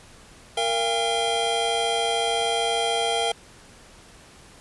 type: tone cluster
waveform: square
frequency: 463.6 / 683 / 804 / 3192 Hz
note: A#4 / F5 / G5 / G7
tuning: -10 / -39 / +44 / +31 cents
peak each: -28 dBFS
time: 0.57-3.32 s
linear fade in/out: 5 ms
effects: pink hiss -49 dBFS RMS until 4.6 s + resampled to 24000 Hz